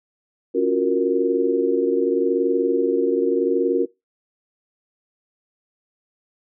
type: chord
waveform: sine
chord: Gb major seventh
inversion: second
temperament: equal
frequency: 277.2 / 349.2 / 370 / 466.2 Hz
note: Db4 / F4 / Gb4 / Bb4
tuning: 0 / 0 / 0 / 0 cents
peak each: -24 / -23 / -21 / -20 dBFS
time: 0.54-3.86 s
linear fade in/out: 20 ms
effects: noise-tail reverb RT60 0.2 s tail -20 dB re dry